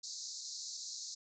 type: band-pass noise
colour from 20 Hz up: white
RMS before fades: -45 dBFS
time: 0.03-1.15 s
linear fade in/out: 10 ms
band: 4000 to 7100 Hz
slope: 96 dB/octave
effects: none